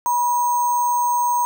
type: tone with sample-and-hold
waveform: sine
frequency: 969 Hz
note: B5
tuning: 33 cents flat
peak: -16 dBFS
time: 0.06-1.45 s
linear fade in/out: 0 ms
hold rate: 7350 Hz
effects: none